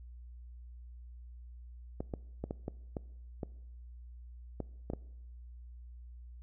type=clicks; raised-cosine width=2 ms; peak=-23 dBFS; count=10; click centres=2.005 / 2.138 / 2.44 / 2.509 / 2.681 / 2.968 / 3.432 / 4.603 / 4.901 / 4.935 s; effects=noise-tail reverb RT60 0.9 s tail -22 dB re dry + added 60 Hz sine -47 dBFS peak until 6.42 s